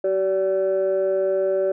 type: tone pair together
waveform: sine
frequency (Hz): 381.3 / 576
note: G4 / D5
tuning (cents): -48 / -34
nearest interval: perfect fifth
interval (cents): 714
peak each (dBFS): -20 / -19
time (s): 0.04-1.72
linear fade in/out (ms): 5
effects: tanh soft clip ceiling -14 dBFS